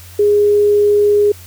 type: tone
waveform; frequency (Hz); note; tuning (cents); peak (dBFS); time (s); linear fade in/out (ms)
sine; 412.9; G#4; -10; -8; 0.19-1.32; 5
effects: added 89 Hz sine -36 dBFS peak until 1.46 s + white hiss -40 dBFS RMS until 1.46 s